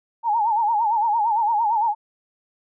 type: tone with vibrato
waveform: sine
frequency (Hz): 880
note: A5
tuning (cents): 0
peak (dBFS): -17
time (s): 0.23-1.95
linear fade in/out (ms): 50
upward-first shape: sine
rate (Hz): 8.8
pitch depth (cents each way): 120
effects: none